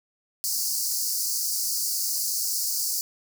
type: high-pass noise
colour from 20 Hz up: pink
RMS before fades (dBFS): -27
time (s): 0.44-3.01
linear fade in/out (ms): 0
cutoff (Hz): 4500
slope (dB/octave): 96
effects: none